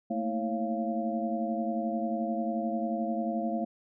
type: tone cluster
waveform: sine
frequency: 221 / 232.3 / 323.8 / 547 / 689 Hz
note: A3 / A#3 / E4 / C#5 / F5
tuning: +8 / -6 / -31 / -23 / -24 cents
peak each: -32 / -37 / -37 / -38 / -33 dBFS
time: 0.1-3.65 s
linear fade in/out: 10 ms
effects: none